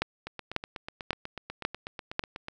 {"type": "two click trains", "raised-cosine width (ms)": 0.3, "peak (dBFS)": [-21, -10], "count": [19, 5], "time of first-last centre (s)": [[0.27, 2.484], [0.02, 2.194]], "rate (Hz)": [8.13, 1.84], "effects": []}